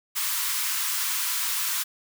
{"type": "high-pass noise", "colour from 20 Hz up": "white", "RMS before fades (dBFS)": -27, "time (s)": [0.15, 1.84], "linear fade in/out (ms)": 20, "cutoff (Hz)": 910, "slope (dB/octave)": 96, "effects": []}